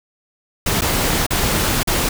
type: noise with dropouts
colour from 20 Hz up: pink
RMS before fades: -18 dBFS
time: 0.66-2.09 s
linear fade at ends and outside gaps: 5 ms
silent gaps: 0.81-0.818 / 1.266-1.305 / 1.832-1.873 s
effects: none